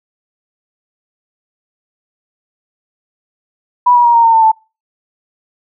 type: tone with pitch steps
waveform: sine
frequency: 981 / 963.6 / 946.5 / 929.7 / 913.2 / 897 / 881.1 Hz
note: B5 / B5 / A#5 / A#5 / A#5 / A5 / A5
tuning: -12 / -43 / +26 / -5 / -36 / +33 / +2 cents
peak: -5 dBFS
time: 3.86-4.518 s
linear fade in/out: 10 ms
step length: 94 ms
effects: noise-tail reverb RT60 0.3 s tail -26 dB re dry